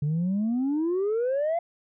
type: exponential sweep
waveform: sine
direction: up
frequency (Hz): 142.3 to 698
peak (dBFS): -21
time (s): 0.02-1.59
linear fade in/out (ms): 5
effects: tanh soft clip ceiling -21 dBFS